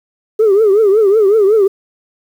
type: tone with vibrato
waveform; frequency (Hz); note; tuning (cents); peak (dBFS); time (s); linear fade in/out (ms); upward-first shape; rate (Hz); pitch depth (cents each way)
sine; 415.3; G#4; 0; -5; 0.39-1.68; 10; triangle; 5.4; 170
effects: tanh soft clip ceiling -4 dBFS + 7-bit